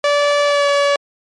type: tone with pitch glide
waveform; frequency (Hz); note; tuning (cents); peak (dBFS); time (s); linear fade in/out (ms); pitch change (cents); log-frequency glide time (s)
sawtooth; 579 to 569.4; D5 to C#5; -25 to +46; -8; 0.04-0.96; 2; -29; 0.45-0.68
effects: low-pass 5000 Hz 12 dB/octave + MP3 48 kbps